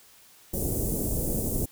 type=band-stop noise; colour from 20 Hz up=pink; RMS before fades=-28 dBFS; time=0.53-1.66 s; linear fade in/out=10 ms; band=520 to 8300 Hz; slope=24 dB/octave; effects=white hiss -55 dBFS RMS until 1.71 s